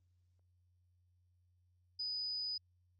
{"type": "tone", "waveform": "sine", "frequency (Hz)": 4978, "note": "D#8", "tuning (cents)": 0, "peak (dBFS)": -37, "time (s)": [1.99, 2.58], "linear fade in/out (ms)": 10, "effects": ["added 89 Hz sine -70 dBFS peak until 2.99 s", "Opus 32 kbps"]}